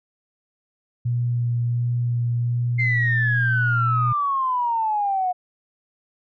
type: tone with vibrato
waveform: sine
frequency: 120 Hz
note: B2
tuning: 49 cents flat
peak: -19 dBFS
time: 1.05-4.13 s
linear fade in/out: 10 ms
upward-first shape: sine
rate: 1.4 Hz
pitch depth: 11 cents each way
type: exponential sweep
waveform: sine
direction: down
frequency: 2111 to 719 Hz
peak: -19 dBFS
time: 2.78-5.33 s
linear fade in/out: 20 ms
effects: tanh soft clip ceiling -9 dBFS